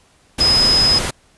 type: tone in noise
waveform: sine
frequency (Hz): 5060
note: D#8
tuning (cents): +28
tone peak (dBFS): -11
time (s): 0.4-0.99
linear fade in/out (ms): 10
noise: pink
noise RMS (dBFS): -21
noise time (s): 0.38-1.11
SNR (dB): +7
effects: pink hiss -54 dBFS RMS until 1.37 s + resampled to 24000 Hz